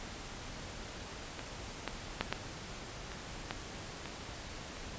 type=clicks; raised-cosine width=0.3 ms; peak=-24 / -18 / -14 / -15 / -27 / -19 / -25 / -30 dBFS; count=8; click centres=1.393 / 1.877 / 2.21 / 2.326 / 3.118 / 3.509 / 4.057 / 4.769 s; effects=pink hiss -45 dBFS RMS until 4.98 s + resampled to 16000 Hz